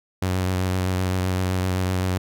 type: tone with vibrato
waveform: sawtooth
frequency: 92.5 Hz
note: F#2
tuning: in tune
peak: -17 dBFS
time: 0.22-2.18 s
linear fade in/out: 5 ms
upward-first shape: triangle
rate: 7.8 Hz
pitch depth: 28 cents each way
effects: none